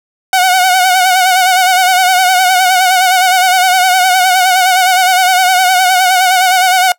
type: tone with vibrato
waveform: sawtooth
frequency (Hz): 740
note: F#5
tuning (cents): 0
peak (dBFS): -3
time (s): 0.33-6.92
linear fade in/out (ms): 2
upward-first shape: sine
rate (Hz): 9.7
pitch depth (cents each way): 55
effects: noise-tail reverb RT60 0.1 s tail -21 dB re dry